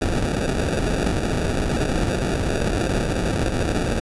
pink noise with sample-and-hold, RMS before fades -22 dBFS, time 0.01-4 s, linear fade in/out 10 ms, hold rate 1050 Hz, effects resampled to 24000 Hz

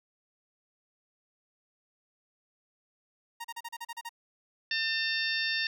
sawtooth tone bursts, 932.3 Hz, A#5, in tune, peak -33 dBFS, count 9, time 3.4-4.093 s, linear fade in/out 10 ms, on 45 ms, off 36 ms
harmonic tone, 900 Hz, A5, 39 cents sharp, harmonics 2 / 3 / 4 / 5 / 6, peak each -32 / -34 / -35 / -36 / -37 dBFS, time 4.71-5.67 s, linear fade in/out 2 ms
effects none

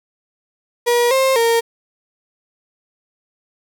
35% pulse tone with pitch steps, 479.2 / 530 / 462.2 Hz, A#4 / C5 / A#4, +48 / +22 / -15 cents, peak -11 dBFS, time 0.86-1.61 s, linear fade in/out 20 ms, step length 250 ms, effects none

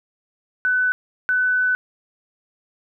sine tone bursts at uneven times, 1501 Hz, F#6, 24 cents sharp, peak -16 dBFS, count 2, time 0.65-0.92 / 1.29-1.75 s, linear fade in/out 0 ms, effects none

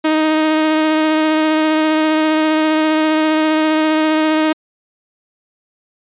sawtooth tone with vibrato, 312 Hz, D#4, 5 cents sharp, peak -8 dBFS, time 0.04-4.53 s, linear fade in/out 10 ms, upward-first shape triangle, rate 15 Hz, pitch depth 16 cents each way, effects resampled to 8000 Hz

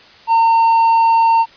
triangle tone, 912 Hz, A#5, 38 cents flat, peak -7 dBFS, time 0.27-1.46 s, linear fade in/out 50 ms, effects white hiss -43 dBFS RMS until 1.56 s + resampled to 11025 Hz

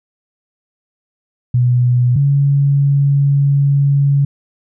sine tone pair in turn, 123.47 / 140.62 Hz, B2 / C#3, 0 / +25 cents, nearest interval major second, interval 225 cents, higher second, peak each -9 dBFS, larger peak neither, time 1.54-2.16 / 2.16-4.25 s, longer second, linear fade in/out 5 ms, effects none

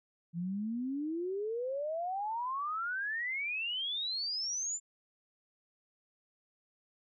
sine exponential sweep, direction up, 164.81 to 7300 Hz, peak -33 dBFS, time 0.33-4.8 s, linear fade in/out 50 ms, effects none

